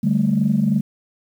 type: chord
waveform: sine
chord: D suspended fourth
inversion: none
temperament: equal with one note detuned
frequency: 146.83 / 196 / 219.1 Hz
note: D3 / G3 / A3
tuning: 0 / 0 / -7 cents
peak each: -21 / -18 / -18 dBFS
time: 0.03-0.81 s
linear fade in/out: 10 ms
effects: tanh soft clip ceiling -7 dBFS + 8-bit